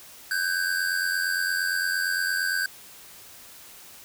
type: tone pair together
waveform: square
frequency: 1524.3 / 1613 Hz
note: G6 / G6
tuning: -49 / +49 cents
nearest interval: minor second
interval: 98 cents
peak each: -27 / -28 dBFS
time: 0.31-2.66 s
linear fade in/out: 2 ms
effects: white hiss -47 dBFS RMS until 4.04 s